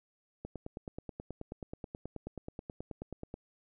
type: click train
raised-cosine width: 2 ms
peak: -27 dBFS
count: 28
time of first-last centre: 0.45-3.341 s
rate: 9.34 Hz
effects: none